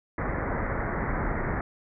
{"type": "low-pass noise", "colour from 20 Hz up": "pink", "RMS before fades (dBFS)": -29, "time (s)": [0.18, 1.61], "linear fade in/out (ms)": 2, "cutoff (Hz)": 2100, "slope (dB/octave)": 96, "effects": []}